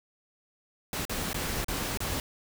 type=noise with dropouts; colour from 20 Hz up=pink; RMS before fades=-32 dBFS; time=0.93-2.2 s; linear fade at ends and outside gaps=1 ms; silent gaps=1.052-1.095 / 1.331-1.344 / 1.645-1.683 / 1.974-2.004 s; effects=none